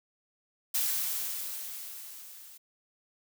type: noise with level ramp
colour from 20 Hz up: blue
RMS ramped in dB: -28 to -51 dBFS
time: 0.74-2.58 s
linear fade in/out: 10 ms
effects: none